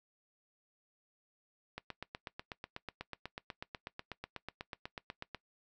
click train, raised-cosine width 0.3 ms, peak -25 dBFS, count 30, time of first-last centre 1.78-5.347 s, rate 8.13 Hz, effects noise-tail reverb RT60 0.1 s tail -20 dB re dry

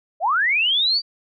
sine linear sweep, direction up, 587.3 to 4707 Hz, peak -16 dBFS, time 0.2-1.02 s, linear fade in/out 50 ms, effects none

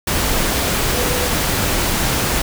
sine tone in noise, 493.9 Hz, B4, in tune, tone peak -24 dBFS, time 0.94-1.28 s, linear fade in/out 5 ms, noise pink, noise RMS -18 dBFS, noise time 0.07-2.42 s, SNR -9 dB, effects none

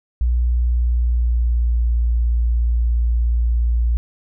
sine tone with pitch glide, 60.1 to 58.49 Hz, B1 to A#1, -46 to +7 cents, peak -14 dBFS, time 0.21-3.97 s, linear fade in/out 0 ms, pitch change -47 cents, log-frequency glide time 0.65-1.9 s, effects none

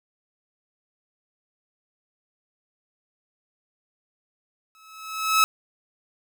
sawtooth tone with exponential growth, 1295 Hz, E6, 31 cents flat, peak -10 dBFS, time 4.75-5.44 s, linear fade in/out 0 ms, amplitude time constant 150 ms, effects none

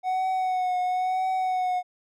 triangle tone with vibrato, 740 Hz, F#5, in tune, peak -21 dBFS, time 0.03-1.83 s, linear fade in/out 50 ms, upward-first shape triangle, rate 0.99 Hz, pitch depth 34 cents each way, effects none

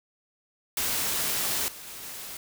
white noise with level steps, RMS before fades -28 / -43 / -41 / -39 dBFS, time 0.77-2.37 s, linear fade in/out 2 ms, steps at 1.68 / 1.87 / 2.03 s, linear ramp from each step 2 ms, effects none

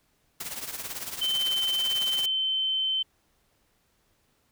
white noise with tremolo, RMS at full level -33 dBFS, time 0.4-2.26 s, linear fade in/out 5 ms, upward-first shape triangle, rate 18 Hz, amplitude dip 75%
sine tone, 3082 Hz, G7, 30 cents flat, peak -24 dBFS, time 1.21-3.03 s, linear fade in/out 10 ms
effects pink hiss -69 dBFS RMS until 4.51 s

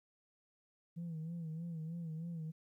sine tone with vibrato, 164.2 Hz, E3, 6 cents flat, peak -38 dBFS, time 0.96-2.52 s, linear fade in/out 20 ms, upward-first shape sine, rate 3.2 Hz, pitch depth 79 cents each way, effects tanh soft clip ceiling -38 dBFS + 13-bit

